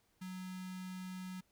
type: tone with notch filter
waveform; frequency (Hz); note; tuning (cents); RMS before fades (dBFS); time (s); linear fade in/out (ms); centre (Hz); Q
square; 185; F#3; 0; -45; 0.21-1.41; 10; 560; 0.93
effects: pink hiss -75 dBFS RMS until 1.51 s